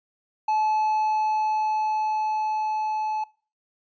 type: tone with level ramp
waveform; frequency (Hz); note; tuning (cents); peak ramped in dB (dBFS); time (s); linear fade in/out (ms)
triangle; 862; A5; -36; -18 to -23; 0.48-3.24; 5
effects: noise-tail reverb RT60 0.4 s tail -24 dB re dry + resampled to 16000 Hz